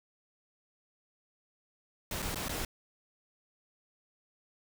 pink noise with dropouts, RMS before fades -36 dBFS, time 2.11-2.65 s, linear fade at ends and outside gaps 2 ms, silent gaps 2.221-2.225 / 2.346-2.357 / 2.484-2.493 s, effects none

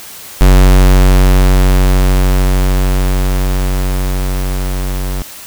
square tone with level ramp, 46.59 Hz, F#1, 13 cents sharp, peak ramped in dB -3 to -16 dBFS, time 0.41-5.22 s, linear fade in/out 0 ms, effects white hiss -31 dBFS RMS until 5.46 s

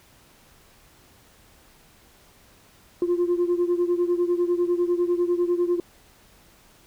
sine beating tone pair, 348 / 358 Hz, F4 / F4, -6 / +43 cents, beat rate 10 Hz, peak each -20 / -23 dBFS, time 3.02-5.8 s, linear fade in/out 2 ms, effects tanh soft clip ceiling -16 dBFS + pink hiss -55 dBFS RMS until 6.86 s

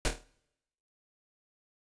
pink noise with echo, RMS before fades -27 dBFS, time 0.05-0.08 s, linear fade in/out 0 ms, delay 26 ms, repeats 6, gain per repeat -6 dB, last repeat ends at 0.236 s, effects noise-tail reverb RT60 0.9 s tail -24 dB re dry + resampled to 22050 Hz

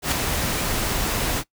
pink noise with ADSR envelope, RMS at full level -19 dBFS, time 0.02-1.44 s, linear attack 98 ms, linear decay 8 ms, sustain -5 dB, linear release 60 ms, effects noise-tail reverb RT60 0.1 s tail -20 dB re dry

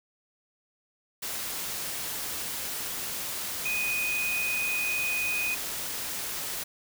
sine tone in noise, 2489 Hz, D#7, in tune, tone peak -27 dBFS, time 3.65-5.55 s, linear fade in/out 10 ms, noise white, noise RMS -34 dBFS, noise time 1.22-6.64 s, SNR +4 dB, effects none

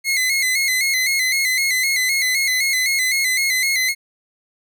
sawtooth tone with vibrato, 2093 Hz, C7, in tune, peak -13 dBFS, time 0.04-3.95 s, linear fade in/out 50 ms, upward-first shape square, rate 3.9 Hz, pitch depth 57 cents each way, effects none

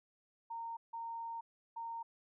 sine tone bursts at uneven times, 921 Hz, A#5, 21 cents flat, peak -40 dBFS, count 3, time 0.5-0.77 / 0.93-1.41 / 1.76-2.03 s, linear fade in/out 10 ms, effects none

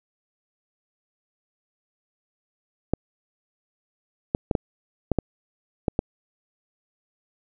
clicks, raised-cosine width 2 ms, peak -7 dBFS, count 8, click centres 2.936 / 4.349 / 4.512 / 4.552 / 5.117 / 5.187 / 5.882 / 5.991 s, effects none

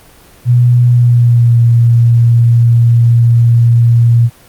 sine tone with pitch glide, 122 to 117.71 Hz, B2 to A#2, -21 to +17 cents, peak -4 dBFS, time 0.45-4.3 s, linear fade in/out 50 ms, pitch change -62 cents, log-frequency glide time 0.88-1.59 s, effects pink hiss -41 dBFS RMS until 4.48 s + Opus 32 kbps

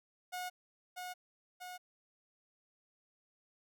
sawtooth tone with echo, 725 Hz, F#5, 35 cents flat, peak -35 dBFS, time 0.32-0.5 s, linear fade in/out 20 ms, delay 640 ms, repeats 2, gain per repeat -3 dB, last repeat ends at 1.78 s, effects none

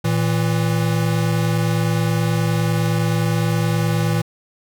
square tone pair together, 114.55 / 164.2 Hz, A#2 / E3, -30 / -6 cents, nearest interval tritone, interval 624 cents, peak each -20 dBFS, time 0.04-4.22 s, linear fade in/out 10 ms, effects none

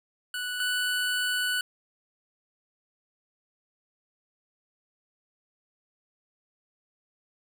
25% pulse tone pair in turn, 1480 / 1485.1 Hz, F#6 / F#6, 0 / +6 cents, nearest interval unison, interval 6 cents, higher second, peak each -27 / -22 dBFS, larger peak second, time 0.34-0.6 / 0.6-1.61 s, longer second, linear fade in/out 2 ms, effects none

